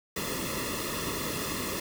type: noise with comb filter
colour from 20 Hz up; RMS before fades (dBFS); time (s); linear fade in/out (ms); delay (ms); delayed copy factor
pink; -33; 0.16-1.8; 5; 1.3; -0.8
effects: none